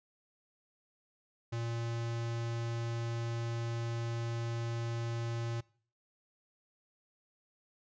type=tone; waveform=square; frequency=116.54 Hz; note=A#2; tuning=in tune; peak=-35 dBFS; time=1.52-5.61 s; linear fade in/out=10 ms; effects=noise-tail reverb RT60 0.5 s tail -23 dB re dry + resampled to 16000 Hz